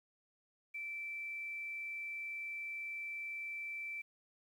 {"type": "tone with quantisation", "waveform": "sine", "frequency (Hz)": 2331, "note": "D7", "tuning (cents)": -14, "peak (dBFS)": -40, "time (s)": [0.74, 4.02], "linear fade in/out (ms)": 10, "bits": 11, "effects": []}